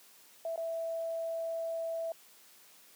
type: tone with dropouts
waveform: sine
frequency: 659.3 Hz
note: E5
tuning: in tune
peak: -33 dBFS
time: 0.45-2.12 s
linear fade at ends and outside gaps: 2 ms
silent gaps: 0.56-0.576 s
effects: white hiss -59 dBFS RMS until 2.95 s + high-pass 200 Hz 12 dB/octave